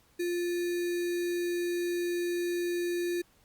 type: tone with sample-and-hold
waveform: sine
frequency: 349.2 Hz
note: F4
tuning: in tune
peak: -28 dBFS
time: 0.19-3.22 s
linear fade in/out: 10 ms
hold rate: 2100 Hz
effects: pink hiss -65 dBFS RMS until 3.44 s + Opus 48 kbps